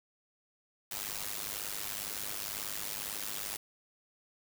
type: noise with amplitude modulation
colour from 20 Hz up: white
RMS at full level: -35 dBFS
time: 0.91-3.57 s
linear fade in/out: 5 ms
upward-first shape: sine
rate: 102 Hz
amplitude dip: 85%
effects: none